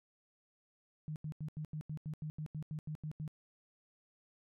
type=tone bursts; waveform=sine; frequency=153.5 Hz; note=D#3; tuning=23 cents flat; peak=-38 dBFS; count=14; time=1.08-3.278 s; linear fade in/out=0 ms; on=79 ms; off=84 ms; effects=none